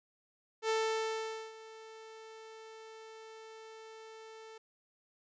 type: tone with ADSR envelope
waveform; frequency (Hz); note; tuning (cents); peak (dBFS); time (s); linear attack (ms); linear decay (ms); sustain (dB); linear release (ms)
sawtooth; 442.9; A4; +11; -25; 0.62-4.58; 71; 830; -20; 5
effects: resampled to 16000 Hz